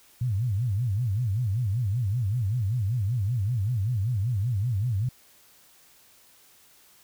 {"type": "tone with vibrato", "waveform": "sine", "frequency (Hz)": 110, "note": "A2", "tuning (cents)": 0, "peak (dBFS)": -23, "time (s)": [0.21, 5.09], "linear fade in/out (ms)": 5, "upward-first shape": "sine", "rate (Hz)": 5.2, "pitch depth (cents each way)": 260, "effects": ["white hiss -57 dBFS RMS until 7.03 s"]}